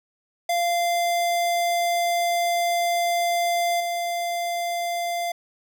square tone with level steps, 692 Hz, F5, 16 cents flat, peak -21 / -25 dBFS, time 0.49-5.32 s, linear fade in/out 5 ms, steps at 3.8 s, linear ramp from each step 5 ms, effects none

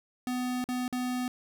square tone with dropouts, 250 Hz, B3, 21 cents sharp, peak -30 dBFS, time 0.27-1.28 s, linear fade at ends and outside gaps 1 ms, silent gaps 0.641-0.688 / 0.88-0.926 s, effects none

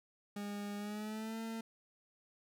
40% pulse tone with pitch glide, 204.3 to 225.4 Hz, G#3 to A3, -28 to +42 cents, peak -39 dBFS, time 0.36-1.61 s, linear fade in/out 5 ms, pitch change +170 cents, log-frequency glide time 0.77-1.39 s, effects none

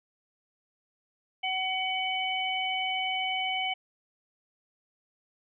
harmonic tone, 752 Hz, F#5, 28 cents sharp, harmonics 1 / 3 / 4, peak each -32 / -32 / -32 dBFS, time 1.43-3.74 s, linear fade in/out 10 ms, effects none

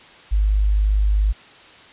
sine tone, 51.3 Hz, G#1, 21 cents flat, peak -14 dBFS, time 0.31-1.33 s, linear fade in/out 20 ms, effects white hiss -45 dBFS RMS until 1.92 s + resampled to 8000 Hz

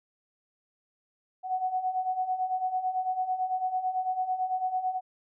sine beating tone pair, 737 / 746 Hz, F#5 / F#5, -7 / +14 cents, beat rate 9 Hz, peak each -33 / -28 dBFS, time 1.43-5.01 s, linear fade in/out 50 ms, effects none

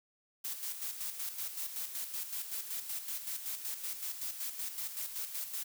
blue noise with tremolo, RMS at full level -38 dBFS, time 0.44-5.64 s, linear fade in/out 10 ms, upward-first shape square, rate 5.3 Hz, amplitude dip 55%, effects none

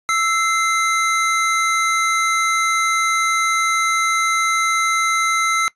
square tone pair together, 1318.5 / 2079 Hz, E6 / C7, 0 / -12 cents, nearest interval minor sixth, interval 788 cents, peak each -18 / -21 dBFS, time 0.09-5.68 s, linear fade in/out 0 ms, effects noise-tail reverb RT60 0.1 s tail -20 dB re dry + resampled to 22050 Hz

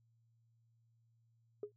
sine tone with exponential decay, 415.3 Hz, G#4, in tune, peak -35 dBFS, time 1.63-1.72 s, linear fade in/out 2 ms, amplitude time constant 19 ms, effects tanh soft clip ceiling -33 dBFS + added 115 Hz sine -70 dBFS peak until 1.76 s

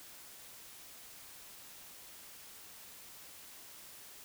silence, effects white hiss -53 dBFS RMS until 4.24 s

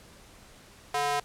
square tone with high-pass filter, 144.4 Hz, D3, 29 cents flat, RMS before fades -28 dBFS, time 0.94-1.2 s, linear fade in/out 5 ms, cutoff 710 Hz, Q 1.8, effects pink hiss -53 dBFS RMS until 1.24 s + low-pass 11000 Hz 12 dB/octave

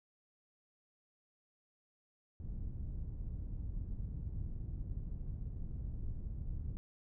pink low-pass noise, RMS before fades -41 dBFS, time 2.4-6.77 s, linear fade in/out 0 ms, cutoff 110 Hz, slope 12 dB/octave, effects none

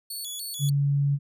15% pulse tone with vibrato, 3880 Hz, B7, 31 cents flat, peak -26 dBFS, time 0.1-0.7 s, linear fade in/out 5 ms, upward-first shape square, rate 3.4 Hz, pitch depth 230 cents each way
sine tone, 141.6 Hz, C#3, 37 cents sharp, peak -20 dBFS, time 0.59-1.19 s, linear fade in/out 50 ms
effects none

